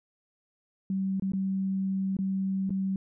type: tone with dropouts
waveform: sine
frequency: 192.1 Hz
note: G3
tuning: 35 cents flat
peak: -26 dBFS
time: 0.9-2.96 s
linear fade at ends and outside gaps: 2 ms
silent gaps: 1.198-1.222 / 1.32-1.334 / 2.168-2.188 / 2.695-2.705 s
effects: none